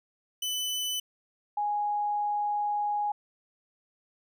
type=tone pair in turn; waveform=sawtooth / sine; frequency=3002 / 828.9 Hz; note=F#7 / G#5; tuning=+24 / -4 cents; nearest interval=octave + minor seventh; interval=2228 cents; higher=first; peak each=-26 dBFS; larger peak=neither; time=0.42-1 / 1.57-3.12 s; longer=second; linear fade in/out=5 ms; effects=none